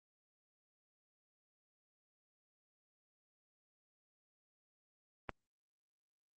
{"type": "click", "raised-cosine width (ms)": 0.5, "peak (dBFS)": -23, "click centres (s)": 5.293, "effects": ["Opus 24 kbps"]}